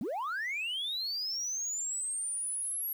sine linear sweep, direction up, 180 to 11670 Hz, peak -30 dBFS, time 0.01-2.93 s, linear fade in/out 2 ms, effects tanh soft clip ceiling -31 dBFS + 10-bit

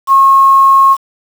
sine tone with quantisation, 1085 Hz, C#6, 37 cents flat, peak -3 dBFS, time 0.07-0.97 s, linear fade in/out 50 ms, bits 5, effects none

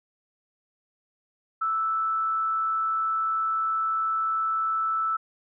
sine tone with frequency modulation, 1318.5 Hz, E6, in tune, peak -23 dBFS, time 1.61-5.17 s, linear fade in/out 10 ms, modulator 156 Hz, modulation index 0.22, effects none

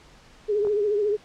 sine tone with vibrato, 415.3 Hz, G#4, in tune, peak -20 dBFS, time 0.48-1.17 s, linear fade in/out 20 ms, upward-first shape triangle, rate 14 Hz, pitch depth 78 cents each way
clicks, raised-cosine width 1 ms, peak -24 dBFS, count 2, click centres 0.65 / 0.671 s
effects pink hiss -52 dBFS RMS until 1.24 s + low-pass 6000 Hz 12 dB/octave

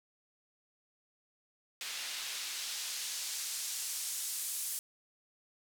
white noise with band-pass filter sweep, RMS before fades -39 dBFS, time 1.81-4.79 s, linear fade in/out 0 ms, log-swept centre 3000 to 10000 Hz, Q 0.84, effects none

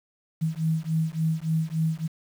sine beating tone pair, 158.5 / 162 Hz, D#3 / E3, +32 / -30 cents, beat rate 3.5 Hz, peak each -26 dBFS, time 0.41-2.08 s, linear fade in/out 20 ms, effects 8-bit

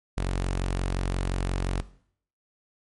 sawtooth tone, 45.71 Hz, F#1, 20 cents flat, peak -21 dBFS, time 0.17-1.82 s, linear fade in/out 10 ms, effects noise-tail reverb RT60 0.6 s tail -17 dB re dry + MP3 48 kbps

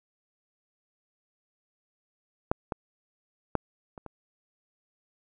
clicks, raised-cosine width 1 ms, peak -9 / -16 / -10 / -28 / -26 dBFS, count 5, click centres 2.515 / 2.722 / 3.553 / 3.978 / 4.063 s, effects none

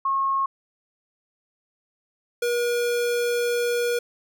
sine / square tone pair in turn, 1086 / 479.6 Hz, C#6 / A#4, -36 / +49 cents, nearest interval octave + major second, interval 1415 cents, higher first, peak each -20 / -22 dBFS, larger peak first, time 0.05-0.46 / 2.42-3.99 s, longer second, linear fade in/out 5 ms, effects none

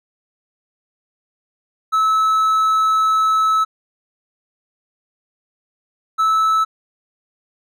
triangle tone pair in turn, 1300 / 1306.7 Hz, E6 / E6, -24 / -16 cents, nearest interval unison, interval 8 cents, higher second, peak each -11 dBFS, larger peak neither, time 1.92-3.65 / 6.18-6.65 s, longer first, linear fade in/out 20 ms, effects none

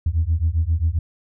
sine beating tone pair, 78 / 85.5 Hz, D#2 / F2, +5 / -36 cents, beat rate 7.5 Hz, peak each -19 dBFS, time 0.06-0.99 s, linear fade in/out 5 ms, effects tanh soft clip ceiling -11 dBFS

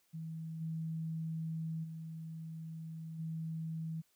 sine tone with level steps, 161.3 Hz, E3, 37 cents flat, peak -40 / -36 / -42 / -37 dBFS, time 0.13-4.02 s, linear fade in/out 20 ms, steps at 0.6 / 1.83 / 3.18 s, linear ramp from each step 20 ms, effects white hiss -74 dBFS RMS until 4.15 s

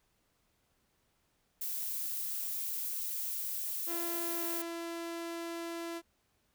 violet noise, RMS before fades -37 dBFS, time 1.61-4.62 s, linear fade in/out 5 ms
sawtooth tone with pitch glide, 340 to 336.5 Hz, F4 to E4, -46 to +36 cents, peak -34 dBFS, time 3.86-6.02 s, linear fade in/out 50 ms, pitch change -18 cents, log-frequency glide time 4.18-4.66 s
effects pink hiss -75 dBFS RMS until 6.54 s

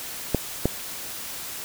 clicks, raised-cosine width 2 ms, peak -6 dBFS, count 2, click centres 0.347 / 0.656 s, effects white hiss -35 dBFS RMS until 1.64 s

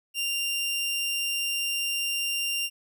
sawtooth tone, 2785 Hz, F7, 5 cents flat, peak -23 dBFS, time 0.14-2.7 s, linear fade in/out 50 ms, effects none

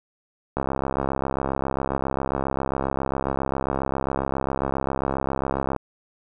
click train, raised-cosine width 1 ms, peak -10 dBFS, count 351, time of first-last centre 0.57-5.763 s, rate 67.4 Hz, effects none

